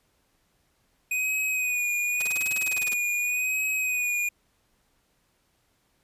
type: tone with vibrato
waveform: square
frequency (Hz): 2489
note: D#7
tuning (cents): 0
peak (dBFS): -25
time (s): 1.11-4.29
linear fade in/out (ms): 5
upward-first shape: sine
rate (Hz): 0.88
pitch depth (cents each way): 39
type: noise bursts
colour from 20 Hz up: white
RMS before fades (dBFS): -33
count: 15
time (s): 2.2-2.938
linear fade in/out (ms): 5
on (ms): 24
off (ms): 27
effects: pink hiss -69 dBFS RMS until 6.03 s + resampled to 32000 Hz